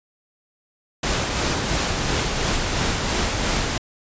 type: noise with tremolo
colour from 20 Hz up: pink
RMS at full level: -21 dBFS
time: 1.03-3.78 s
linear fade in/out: 5 ms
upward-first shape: sine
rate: 2.9 Hz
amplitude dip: 30%
effects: resampled to 16000 Hz